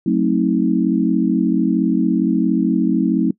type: chord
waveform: sine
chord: F# diminished seventh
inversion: none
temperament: just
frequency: 185 / 222 / 266.4 / 319.7 Hz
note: F#3 / A3 / C4 / Eb4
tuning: 0 / +16 / +31 / +47 cents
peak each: -19 dBFS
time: 0.06-3.31 s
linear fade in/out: 5 ms
effects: noise-tail reverb RT60 0.1 s tail -22 dB re dry